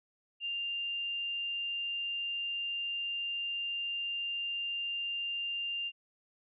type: tone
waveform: sine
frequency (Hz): 2794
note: F7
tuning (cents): 0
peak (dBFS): -33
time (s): 0.4-5.92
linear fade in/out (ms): 50
effects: none

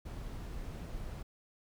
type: noise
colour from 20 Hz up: brown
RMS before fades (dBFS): -42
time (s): 0.05-1.23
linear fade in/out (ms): 10
effects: none

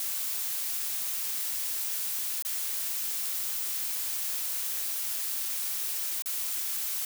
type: noise with dropouts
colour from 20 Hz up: blue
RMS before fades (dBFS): -32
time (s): 0-7.05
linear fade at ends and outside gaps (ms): 2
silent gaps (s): 2.424-2.449 / 6.222-6.258
effects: none

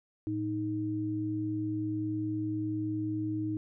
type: tone pair together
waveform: sine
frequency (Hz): 111.28 / 312.4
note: A2 / D#4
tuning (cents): +20 / +7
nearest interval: octave + tritone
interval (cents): 1787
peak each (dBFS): -36 / -31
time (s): 0.27-3.57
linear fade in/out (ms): 0
effects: none

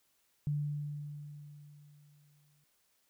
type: tone with exponential decay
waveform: sine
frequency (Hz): 146.83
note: D3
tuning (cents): 0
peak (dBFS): -29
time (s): 0.47-2.64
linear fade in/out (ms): 0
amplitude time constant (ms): 470
effects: white hiss -74 dBFS RMS until 3.09 s

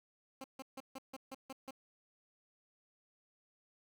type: tone bursts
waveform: 15% pulse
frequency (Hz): 265.9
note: C4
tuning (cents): +28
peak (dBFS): -38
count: 8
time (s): 0.41-1.708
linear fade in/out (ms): 2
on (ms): 31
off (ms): 150
effects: none

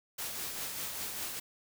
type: noise with tremolo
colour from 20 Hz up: white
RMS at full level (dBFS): -37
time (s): 0.18-1.4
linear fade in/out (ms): 10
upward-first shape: triangle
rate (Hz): 5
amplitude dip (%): 40
effects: none

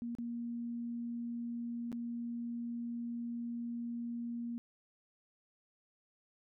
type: tone with dropouts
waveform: sine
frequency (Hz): 236.1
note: A#3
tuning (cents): +22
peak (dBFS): -37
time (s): 0.02-4.58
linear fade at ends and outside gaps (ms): 0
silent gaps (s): 0.151-0.185 / 1.918-1.927
effects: none

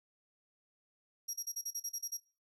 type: tone bursts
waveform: 35% pulse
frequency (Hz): 5660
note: F8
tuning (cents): +22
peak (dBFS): -34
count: 10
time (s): 1.28-2.174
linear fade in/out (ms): 10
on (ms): 57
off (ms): 36
effects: noise-tail reverb RT60 0.3 s tail -17 dB re dry

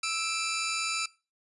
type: tone pair together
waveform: 15% pulse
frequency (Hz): 1318.5 / 2372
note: E6 / D7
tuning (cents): 0 / +17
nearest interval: minor seventh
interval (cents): 1017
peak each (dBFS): -25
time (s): 0.03-1.06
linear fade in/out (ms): 5
effects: noise-tail reverb RT60 0.3 s tail -21 dB re dry + resampled to 24000 Hz

